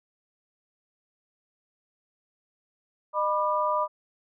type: tone cluster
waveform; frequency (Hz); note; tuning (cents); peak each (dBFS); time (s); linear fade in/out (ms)
sine; 610 / 986 / 1197; D#5 / B5 / D6; -34 / -3 / +33; -28 / -26 / -28; 3.13-3.88; 50
effects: none